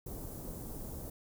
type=band-stop noise; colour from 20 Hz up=pink; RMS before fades=-43 dBFS; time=0.06-1.1 s; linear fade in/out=5 ms; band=530 to 12000 Hz; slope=12 dB/octave; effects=none